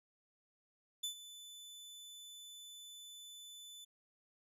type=tone with ADSR envelope; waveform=sawtooth; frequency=3500 Hz; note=A7; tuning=10 cents flat; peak=-33 dBFS; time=1.03-3.85 s; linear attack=10 ms; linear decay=100 ms; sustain=-15 dB; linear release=11 ms; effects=resampled to 32000 Hz